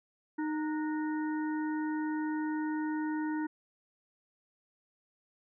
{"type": "harmonic tone with a mistuned harmonic", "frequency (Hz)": 308.4, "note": "D#4", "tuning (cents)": -15, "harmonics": [1, 3, 5, 6], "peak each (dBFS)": [-31, -41, -45, -47], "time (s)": [0.38, 3.47], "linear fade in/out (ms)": 10, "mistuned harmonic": 5, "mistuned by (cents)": -89, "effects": []}